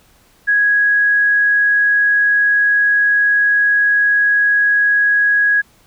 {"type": "tone", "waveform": "sine", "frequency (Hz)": 1661.2, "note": "G#6", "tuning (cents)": 0, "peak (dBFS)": -10, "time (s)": [0.47, 5.62], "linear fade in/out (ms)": 20, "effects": ["pink hiss -52 dBFS RMS until 5.86 s"]}